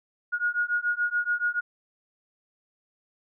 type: beating tone pair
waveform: sine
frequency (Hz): 1437 / 1444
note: F6 / F#6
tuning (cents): +49 / -43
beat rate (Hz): 7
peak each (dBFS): -27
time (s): 0.32-1.61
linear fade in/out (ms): 20
effects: none